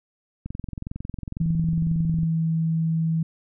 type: click train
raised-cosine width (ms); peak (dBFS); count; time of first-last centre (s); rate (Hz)
5; -19; 40; 0.46-2.233; 22
type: tone with pitch glide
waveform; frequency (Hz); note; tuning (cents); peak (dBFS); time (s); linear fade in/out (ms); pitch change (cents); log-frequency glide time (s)
sine; 164 to 162.4; E3 to E3; -9 to -26; -20; 1.4-3.23; 5; -17; 1.87-2.44
effects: none